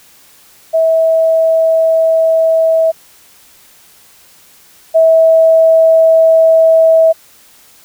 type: tone pair in turn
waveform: sine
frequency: 649 / 649 Hz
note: E5 / E5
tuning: -27 / -27 cents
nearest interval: unison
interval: 0 cents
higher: neither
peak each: -7 / -4 dBFS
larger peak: second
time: 0.73-2.92 / 4.94-7.13 s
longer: neither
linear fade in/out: 20 ms
effects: white hiss -44 dBFS RMS until 7.84 s